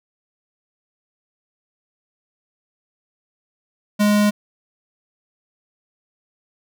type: tone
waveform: square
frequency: 207.7 Hz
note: G#3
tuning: in tune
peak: -14 dBFS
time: 3.99-4.31 s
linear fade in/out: 20 ms
effects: none